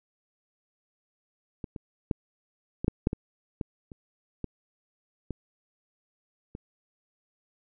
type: clicks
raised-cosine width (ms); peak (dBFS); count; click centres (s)
3; -22 / -25 / -13 / -17 / -9 / -9 / -17 / -18 / -30 / -19 / -20 / -25; 12; 1.642 / 1.762 / 2.112 / 2.845 / 2.881 / 3.071 / 3.131 / 3.612 / 3.918 / 4.443 / 5.307 / 6.551
effects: none